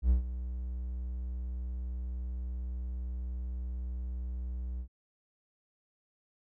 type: tone with ADSR envelope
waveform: triangle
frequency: 61.74 Hz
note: B1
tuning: in tune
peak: -18 dBFS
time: 0.02-4.88 s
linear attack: 81 ms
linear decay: 120 ms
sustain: -14 dB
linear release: 79 ms
effects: none